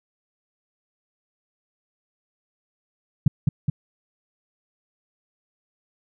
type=tone with echo; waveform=sine; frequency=142.2 Hz; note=C#3; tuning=45 cents sharp; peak=-10 dBFS; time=3.26-3.28 s; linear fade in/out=5 ms; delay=210 ms; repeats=2; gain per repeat=-3 dB; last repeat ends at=3.7 s; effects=none